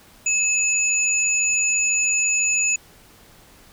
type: tone pair together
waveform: sine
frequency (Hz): 2584 / 6898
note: E7 / A8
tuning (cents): -35 / -35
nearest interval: octave + perfect fourth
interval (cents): 1700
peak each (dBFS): -22 / -19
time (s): 0.26-2.76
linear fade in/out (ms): 5
effects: pink hiss -50 dBFS RMS until 3.72 s